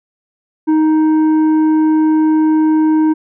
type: tone with tanh clipping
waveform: triangle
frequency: 312.3 Hz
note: D#4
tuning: 7 cents sharp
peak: -10 dBFS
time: 0.67-3.14 s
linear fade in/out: 20 ms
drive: 11 dB
effects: none